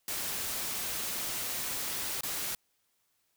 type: noise with dropouts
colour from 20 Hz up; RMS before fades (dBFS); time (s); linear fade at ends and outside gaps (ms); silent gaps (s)
white; -35; 0.08-2.55; 1; 2.209-2.233
effects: white hiss -75 dBFS RMS until 3.36 s